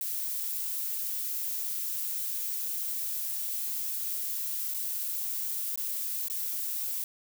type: noise with dropouts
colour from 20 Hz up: violet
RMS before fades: -33 dBFS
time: 0.01-7.04 s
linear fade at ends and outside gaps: 1 ms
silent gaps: 4.739-4.744 / 5.758-5.775 / 6.283-6.299 s
effects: none